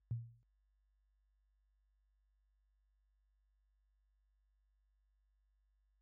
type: tone with exponential decay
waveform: sine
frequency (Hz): 116.54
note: A#2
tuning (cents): 0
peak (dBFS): -33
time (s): 0.11-0.43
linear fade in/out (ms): 0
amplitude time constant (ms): 69
effects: added 50 Hz sine -70 dBFS peak until 6.01 s + high-pass 60 Hz 12 dB/octave